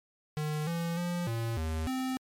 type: tone with pitch steps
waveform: square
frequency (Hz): 152 / 168.7 / 174.9 / 114.9 / 79.6 / 259.5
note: D#3 / E3 / F3 / A#2 / D#2 / C4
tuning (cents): -40 / +40 / +3 / -25 / +40 / -14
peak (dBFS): -31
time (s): 0.37-2.17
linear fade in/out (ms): 0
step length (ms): 300
effects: MP3 64 kbps